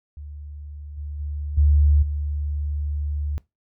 sine tone with level steps, 73.42 Hz, D2, in tune, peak -34 / -29 / -26 / -13 / -23 dBFS, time 0.17-3.38 s, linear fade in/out 0 ms, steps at 0.97 / 1.19 / 1.57 / 2.02 s, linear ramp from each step 10 ms, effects noise-tail reverb RT60 0.2 s tail -21 dB re dry

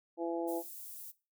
harmonic tone, 168.3 Hz, E3, 36 cents sharp, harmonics 2 / 3 / 4 / 5, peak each -35 / -39 / -41 / -43 dBFS, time 0.17-0.63 s, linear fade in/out 50 ms
white high-pass noise, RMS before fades -47 dBFS, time 0.47-1.12 s, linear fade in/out 20 ms, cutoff 11000 Hz, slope 12 dB/octave
effects noise-tail reverb RT60 0.3 s tail -19 dB re dry

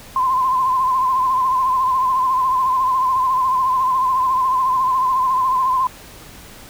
sine tone with vibrato, 1033 Hz, C6, 22 cents flat, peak -14 dBFS, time 0.16-5.87 s, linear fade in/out 2 ms, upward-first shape sine, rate 14 Hz, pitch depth 55 cents each way, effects pink hiss -40 dBFS RMS until 6.69 s

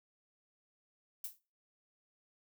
violet noise with exponential decay, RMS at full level -37 dBFS, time 1.24-1.39 s, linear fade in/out 5 ms, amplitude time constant 31 ms, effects noise-tail reverb RT60 0.3 s tail -17 dB re dry

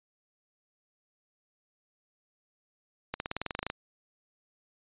accelerating click train, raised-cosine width 0.3 ms, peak -16 dBFS, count 13, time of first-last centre 3.14-3.701 s, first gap 61 ms, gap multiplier 0.95, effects resampled to 8000 Hz

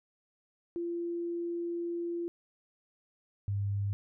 sine tone pair in turn, 342.8 / 100.4 Hz, F4 / G2, -32 / +42 cents, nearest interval octave + major sixth, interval 2126 cents, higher first, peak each -32 / -29 dBFS, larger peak second, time 0.76-2.28 / 3.48-3.93 s, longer first, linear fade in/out 0 ms, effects none

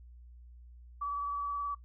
sine tone with vibrato, 1146 Hz, D6, 43 cents flat, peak -32 dBFS, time 1.01-1.75 s, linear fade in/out 10 ms, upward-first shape sine, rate 19 Hz, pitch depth 16 cents each way, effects noise-tail reverb RT60 0.1 s tail -20 dB re dry + added 60 Hz sine -50 dBFS peak until 1.84 s

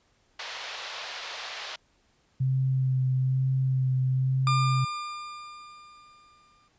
white band-pass noise, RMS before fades -38 dBFS, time 0.39-1.76 s, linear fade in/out 5 ms, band 530 to 4500 Hz, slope 24 dB/octave
sine tone with vibrato, 130.81 Hz, C3, in tune, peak -22 dBFS, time 2.4-4.85 s, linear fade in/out 10 ms, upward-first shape sine, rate 1.1 Hz, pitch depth 16 cents each way
40% pulse tone with exponential decay, 1201 Hz, D6, 38 cents sharp, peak -22 dBFS, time 4.47-6.68 s, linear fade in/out 1 ms, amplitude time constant 480 ms
effects pink hiss -67 dBFS RMS until 6.78 s + resampled to 16000 Hz

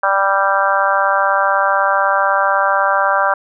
harmonic tone, 196 Hz, G3, in tune, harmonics 3 / 4 / 5 / 6 / 7 / 8, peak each -19 / -19 / -19 / -19 / -19 / -19 dBFS, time 0.03-3.34 s, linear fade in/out 5 ms, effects none

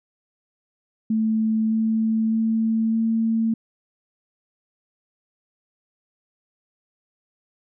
sine tone with pitch steps, 220.1 / 221.8 / 223.4 / 225.1 Hz, A3 / A3 / A3 / A3, +1 / +14 / +27 / +40 cents, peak -18 dBFS, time 1.1-3.54 s, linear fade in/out 5 ms, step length 610 ms, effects none

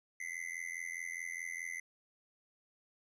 square tone with amplitude modulation, 2049 Hz, C7, 37 cents flat, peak -36 dBFS, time 0.2-1.8 s, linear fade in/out 5 ms, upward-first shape sine, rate 84.8 Hz, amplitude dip 100%, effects low-pass 10000 Hz 12 dB/octave

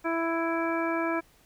harmonic tone, 331 Hz, E4, 7 cents sharp, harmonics 1 / 2 / 3 / 4 / 5 / 7, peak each -29 / -32 / -34 / -35 / -36 / -37 dBFS, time 0.04-1.21 s, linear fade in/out 20 ms, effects pink hiss -61 dBFS RMS until 1.45 s

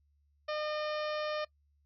harmonic tone, 607 Hz, D#5, 43 cents flat, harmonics 1 / 2 / 3 / 4 / 5 / 6 / 7 / 8 / 9, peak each -34 / -40 / -44 / -46 / -48 / -50 / -51 / -52 / -53 dBFS, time 0.48-1.45 s, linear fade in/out 10 ms, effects noise-tail reverb RT60 0.1 s tail -21 dB re dry + added 72 Hz sine -68 dBFS peak until 1.85 s

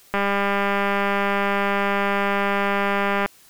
click train, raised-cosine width 0.5 ms, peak -7 dBFS, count 625, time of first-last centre 0.14-3.26 s, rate 200 Hz, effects white hiss -52 dBFS RMS until 3.49 s

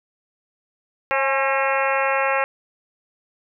harmonic tone with a mistuned harmonic, 270 Hz, C#4, 45 cents flat, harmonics 2 / 3 / 4 / 5 / 6 / 7 / 8 / 9 / 10, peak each -23 / -25 / -26 / -27 / -28 / -28 / -29 / -30 / -30 dBFS, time 1.11-2.44 s, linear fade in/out 0 ms, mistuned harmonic 3, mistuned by +40 cents, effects none

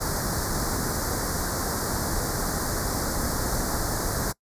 pink band-stop noise, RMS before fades -27 dBFS, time 0-4.33 s, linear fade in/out 20 ms, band 1800 to 4400 Hz, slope 48 dB/octave, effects noise-tail reverb RT60 0.1 s tail -23 dB re dry + resampled to 32000 Hz

